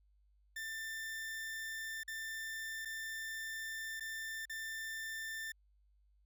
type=tone with dropouts; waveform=40% pulse; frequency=1784 Hz; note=A6; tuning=23 cents sharp; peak=-40 dBFS; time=0.56-5.52 s; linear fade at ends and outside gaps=5 ms; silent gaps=2.034-2.078 / 2.85-2.855 / 3.998-4.006 / 4.455-4.496 s; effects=added 50 Hz sine -67 dBFS peak until 6.25 s